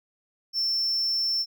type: tone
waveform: triangle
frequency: 5380 Hz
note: E8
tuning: 34 cents sharp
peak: -22 dBFS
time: 0.53-1.46 s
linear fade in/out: 50 ms
effects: none